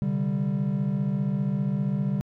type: chord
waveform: triangle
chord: C suspended second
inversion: none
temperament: equal with one note detuned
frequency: 130.81 / 145.9 / 196 Hz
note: C3 / D3 / G3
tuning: 0 / -11 / 0 cents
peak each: -29 / -25 / -24 dBFS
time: 0.02-2.21 s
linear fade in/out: 0 ms
effects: tanh soft clip ceiling -13 dBFS